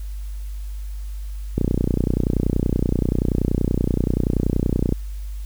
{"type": "click train", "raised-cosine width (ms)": 3, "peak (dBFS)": -6, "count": 103, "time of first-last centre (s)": [1.58, 4.924], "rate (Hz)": 30.5, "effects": ["added 50 Hz sine -27 dBFS peak until 5.45 s", "white hiss -51 dBFS RMS until 5.45 s"]}